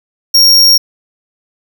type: tone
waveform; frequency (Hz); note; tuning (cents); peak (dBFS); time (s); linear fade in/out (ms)
45% pulse; 5570; F8; -5; -4; 0.34-0.78; 10
effects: none